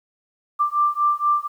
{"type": "beating tone pair", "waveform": "sine", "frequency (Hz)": [1179, 1183.2], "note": ["D6", "D6"], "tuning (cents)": [6, 13], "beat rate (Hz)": 4.2, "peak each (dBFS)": -20, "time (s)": [0.59, 1.48], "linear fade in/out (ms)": 20, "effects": ["9-bit"]}